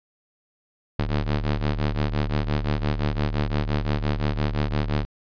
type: ring-modulated tone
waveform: sawtooth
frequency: 74.6 Hz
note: D2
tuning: 28 cents sharp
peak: -15 dBFS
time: 0.99-5.05 s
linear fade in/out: 0 ms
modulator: 34.4 Hz
effects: resampled to 11025 Hz